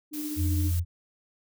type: tone with tremolo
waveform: sine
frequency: 300 Hz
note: D4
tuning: 37 cents sharp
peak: -30 dBFS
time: 0.11-0.72 s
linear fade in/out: 50 ms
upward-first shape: sine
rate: 15 Hz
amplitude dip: 35%
type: noise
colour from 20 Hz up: blue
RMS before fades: -39 dBFS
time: 0.13-0.8 s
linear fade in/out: 10 ms
type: tone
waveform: sine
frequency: 86.1 Hz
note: F2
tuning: 24 cents flat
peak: -23 dBFS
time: 0.36-0.85 s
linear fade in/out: 50 ms
effects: none